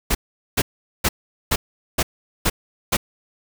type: noise bursts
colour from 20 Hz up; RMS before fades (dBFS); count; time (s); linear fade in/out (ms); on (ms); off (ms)
pink; -18; 7; 0.1-2.97; 10; 50; 420
effects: none